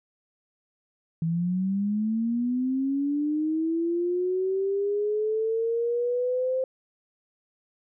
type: linear sweep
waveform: sine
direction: up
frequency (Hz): 161.1 to 523.3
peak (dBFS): -23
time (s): 1.22-6.64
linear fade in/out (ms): 2
effects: none